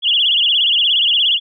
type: tone with vibrato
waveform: sine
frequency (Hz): 3102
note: G7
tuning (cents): -19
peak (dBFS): -11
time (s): 0.02-1.4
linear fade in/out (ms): 50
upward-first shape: sine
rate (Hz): 17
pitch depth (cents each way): 180
effects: none